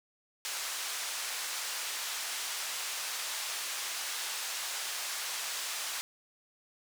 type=band-pass noise; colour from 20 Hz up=white; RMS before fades=-37 dBFS; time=0.45-6.01 s; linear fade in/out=0 ms; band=820 to 8100 Hz; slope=12 dB/octave; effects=none